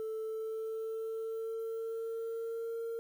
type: tone with pitch glide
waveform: sine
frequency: 440 to 459.2 Hz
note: A4 to A#4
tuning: 0 to -26 cents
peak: -33 dBFS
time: 0-2.99 s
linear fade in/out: 0 ms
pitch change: +74 cents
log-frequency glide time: 0.24-2.76 s
effects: tanh soft clip ceiling -34 dBFS + 10-bit